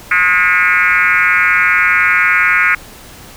sine tone with frequency modulation, 1810 Hz, A6, 48 cents sharp, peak -8 dBFS, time 0.11-2.75 s, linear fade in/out 5 ms, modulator 184 Hz, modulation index 3, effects pink hiss -36 dBFS RMS until 3.36 s

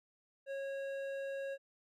sine tone with hard clipping, 548 Hz, C#5, 20 cents flat, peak -40 dBFS, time 0.46-1.58 s, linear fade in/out 50 ms, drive 10 dB, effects none

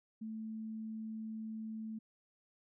sine tone, 220 Hz, A3, in tune, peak -40 dBFS, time 0.21-1.99 s, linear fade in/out 10 ms, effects none

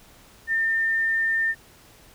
sine tone, 1805 Hz, A6, 44 cents sharp, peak -20 dBFS, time 0.47-1.55 s, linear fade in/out 50 ms, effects pink hiss -52 dBFS RMS until 2.14 s

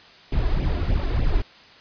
brown noise with flanger, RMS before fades -21 dBFS, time 0.32-1.42 s, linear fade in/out 5 ms, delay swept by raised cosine 0.33 to 3.03 ms, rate 3.3 Hz, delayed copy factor +0.75, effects white hiss -48 dBFS RMS until 1.8 s + resampled to 11025 Hz

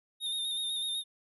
square tone with vibrato, 3673 Hz, A#7, 26 cents flat, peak -32 dBFS, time 0.2-1.04 s, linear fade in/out 50 ms, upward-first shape square, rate 8 Hz, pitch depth 31 cents each way, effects resampled to 32000 Hz

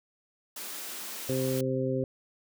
white high-pass noise, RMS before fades -39 dBFS, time 0.56-1.61 s, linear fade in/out 5 ms, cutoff 180 Hz, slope 96 dB/octave
harmonic tone, 130.81 Hz, C3, in tune, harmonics 1 / 2 / 3 / 4, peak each -32 / -32 / -32 / -32 dBFS, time 1.29-2.04 s, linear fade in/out 2 ms
effects none

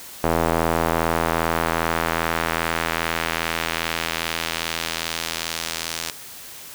square tone with band-pass filter sweep, 41.24 Hz, E1, 2 cents sharp, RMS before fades -24 dBFS, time 0.23-6.11 s, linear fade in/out 10 ms, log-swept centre 710 to 6000 Hz, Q 0.87, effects white hiss -39 dBFS RMS until 6.74 s

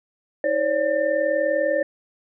sine tone cluster, 319.1 / 535 / 575 / 1794 Hz, D#4 / C5 / D5 / A6, +44 / +38 / -37 / +33 cents, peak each -30 / -23 / -21 / -29 dBFS, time 0.44-1.83 s, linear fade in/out 2 ms, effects none

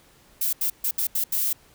violet noise bursts at uneven times, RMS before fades -24 dBFS, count 6, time 0.41-0.53 / 0.61-0.7 / 0.84-0.91 / 0.98-1.07 / 1.15-1.24 / 1.32-1.53 s, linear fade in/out 5 ms, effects pink hiss -56 dBFS RMS until 1.74 s

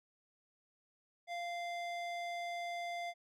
square tone with band-pass filter, 694 Hz, F5, 11 cents flat, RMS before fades -41 dBFS, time 1.27-3.14 s, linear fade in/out 50 ms, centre 1600 Hz, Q 0.67, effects none

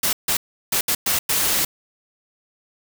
white noise bursts at uneven times, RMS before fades -20 dBFS, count 6, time 0.03-0.13 / 0.28-0.37 / 0.72-0.81 / 0.88-0.95 / 1.06-1.19 / 1.29-1.65 s, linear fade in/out 5 ms, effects none

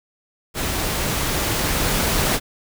pink noise with level ramp, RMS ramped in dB -24 to -19 dBFS, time 0.54-2.4 s, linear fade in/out 50 ms, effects none

